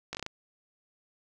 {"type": "slowing click train", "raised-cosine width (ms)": 0.2, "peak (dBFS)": -18, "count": 6, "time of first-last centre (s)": [0.13, 0.264], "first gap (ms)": 18, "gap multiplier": 1.2, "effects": []}